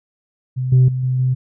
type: tone with level steps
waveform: sine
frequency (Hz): 128.3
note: C3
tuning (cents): -34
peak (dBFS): -18 / -6 / -18 / -15 / -13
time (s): 0.56-1.35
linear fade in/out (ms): 20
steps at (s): 0.72 / 0.88 / 1.03 / 1.19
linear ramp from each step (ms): 5
effects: tanh soft clip ceiling -6 dBFS